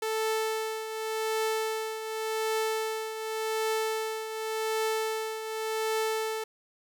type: tone with tremolo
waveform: sawtooth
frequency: 440 Hz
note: A4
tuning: in tune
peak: -22 dBFS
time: 0.02-6.44 s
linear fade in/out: 5 ms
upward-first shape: triangle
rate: 0.88 Hz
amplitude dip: 65%
effects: none